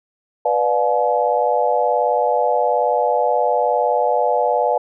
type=chord; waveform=sine; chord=B diminished seventh; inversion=none; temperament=just; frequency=493.9 / 592.7 / 711.2 / 853.4 Hz; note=B4 / D5 / F5 / Ab5; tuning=0 / +16 / +31 / +47 cents; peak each=-20 dBFS; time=0.45-4.78 s; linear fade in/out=5 ms; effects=none